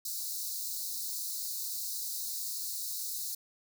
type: high-pass noise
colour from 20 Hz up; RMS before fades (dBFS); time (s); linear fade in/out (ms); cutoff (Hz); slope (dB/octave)
white; -37; 0.05-3.35; 5; 3900; 96
effects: none